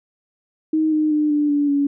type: tone with pitch steps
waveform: sine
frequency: 313.7 / 307.4 / 301.3 / 295.2 / 289.3 / 283.5 Hz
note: D#4 / D#4 / D4 / D4 / D4 / C#4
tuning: +14 / -21 / +44 / +9 / -26 / +39 cents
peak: -15 dBFS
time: 0.73-1.87 s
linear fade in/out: 5 ms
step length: 190 ms
effects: none